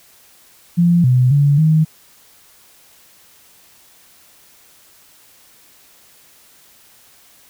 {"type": "tone with pitch steps", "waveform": "sine", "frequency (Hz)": [172.7, 126.2, 143.1, 157.1], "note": ["F3", "B2", "D3", "D#3"], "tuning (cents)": [-19, 38, -45, 17], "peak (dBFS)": -9, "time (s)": [0.77, 1.85], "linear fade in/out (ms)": 20, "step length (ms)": 270, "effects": ["white hiss -49 dBFS RMS until 7.49 s"]}